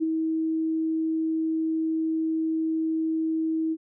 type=tone with ADSR envelope; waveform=sine; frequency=320.5 Hz; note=E4; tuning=49 cents flat; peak=-20 dBFS; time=0-3.77 s; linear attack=29 ms; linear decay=17 ms; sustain=-3 dB; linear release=49 ms; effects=none